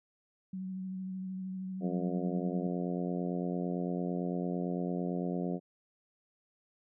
sine tone with vibrato, 187.7 Hz, F#3, 25 cents sharp, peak -36 dBFS, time 0.53-2.67 s, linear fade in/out 5 ms, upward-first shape sine, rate 13 Hz, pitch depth 20 cents each way
harmonic tone, 88.9 Hz, F2, 31 cents sharp, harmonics 2 / 3 / 4 / 5 / 6 / 7 / 8, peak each -34 / -38 / -40 / -42 / -44 / -45 / -46 dBFS, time 1.8-5.6 s, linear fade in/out 50 ms
effects none

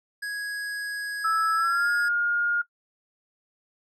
square tone, 1661.2 Hz, G#6, in tune, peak -30 dBFS, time 0.22-2.09 s, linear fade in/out 10 ms
sine tone with pitch glide, 1318.5 to 1421.3 Hz, E6 to F6, 0 to +30 cents, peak -21 dBFS, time 1.24-2.62 s, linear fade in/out 10 ms, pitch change +130 cents, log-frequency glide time 1.55-1.9 s
effects noise-tail reverb RT60 0.1 s tail -20 dB re dry + low-pass 11000 Hz 12 dB/octave

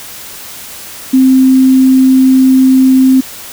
sine tone, 261.6 Hz, C4, in tune, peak -3 dBFS, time 1.13-3.21 s, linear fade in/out 10 ms, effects white hiss -28 dBFS RMS until 3.52 s

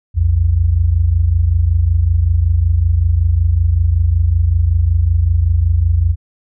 sine tone pair together, 60.68 / 86 Hz, B1 / F2, -30 / -26 cents, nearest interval tritone, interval 604 cents, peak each -15 / -11 dBFS, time 0.14-6.16 s, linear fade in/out 50 ms, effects none

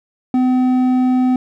sine tone with hard clipping, 254.1 Hz, B3, 49 cents sharp, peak -13 dBFS, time 0.34-1.36 s, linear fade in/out 2 ms, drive 6 dB, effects none

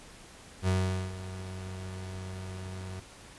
35% pulse tone with ADSR envelope, 93.3 Hz, F#2, 15 cents sharp, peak -22 dBFS, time 0.62-3 s, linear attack 58 ms, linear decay 440 ms, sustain -14 dB, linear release 3 ms, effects pink hiss -51 dBFS RMS until 3.38 s + resampled to 24000 Hz

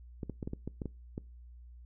clicks, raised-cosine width 3 ms, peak -24 dBFS, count 9, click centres 0.232 / 0.297 / 0.428 / 0.475 / 0.534 / 0.676 / 0.818 / 0.857 / 1.179 s, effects noise-tail reverb RT60 0.3 s tail -24 dB re dry + added 60 Hz sine -49 dBFS peak until 1.85 s

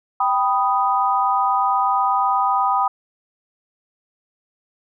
sine chord, G augmented, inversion none, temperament equal, 784 / 987.8 / 1244.5 Hz, G5 / B5 / D#6, 0 / 0 / 0 cents, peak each -20 dBFS, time 0.2-2.88 s, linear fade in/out 5 ms, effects none

